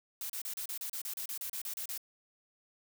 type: noise bursts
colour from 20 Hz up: blue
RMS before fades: -39 dBFS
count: 15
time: 0.21-1.977 s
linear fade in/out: 2 ms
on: 87 ms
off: 33 ms
effects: none